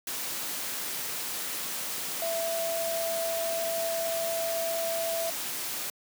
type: tone in noise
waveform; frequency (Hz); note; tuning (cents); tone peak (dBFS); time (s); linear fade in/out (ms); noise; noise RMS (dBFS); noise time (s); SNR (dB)
sine; 665; E5; +15; -29; 2.22-5.3; 2; white; -34; 0.07-5.9; +2
effects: high-pass 150 Hz 12 dB/octave